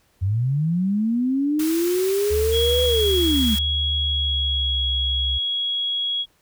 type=linear two-way sweep; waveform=sine; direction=up then down; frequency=88.7 to 502 to 201.8 Hz; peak=-18 dBFS; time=0.21-3.56 s; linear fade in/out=20 ms; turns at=2.84 s
type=band-stop noise; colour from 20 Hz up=white; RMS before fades=-32 dBFS; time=1.59-3.59 s; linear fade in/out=5 ms; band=120 to 900 Hz; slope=24 dB/octave
type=tone with pitch glide; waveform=sine; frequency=73.8 to 64.99 Hz; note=D2 to C2; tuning=+9 to -11 cents; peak=-23 dBFS; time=2.3-5.39 s; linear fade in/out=20 ms; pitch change=-220 cents; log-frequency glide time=3.98-4.88 s
type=tone; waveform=sine; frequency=3322 Hz; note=G#7; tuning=in tune; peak=-21 dBFS; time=2.51-6.26 s; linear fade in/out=50 ms
effects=pink hiss -62 dBFS RMS until 6.41 s